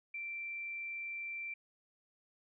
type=tone; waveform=sine; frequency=2349 Hz; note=D7; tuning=in tune; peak=-39 dBFS; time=0.14-1.54 s; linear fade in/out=5 ms; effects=none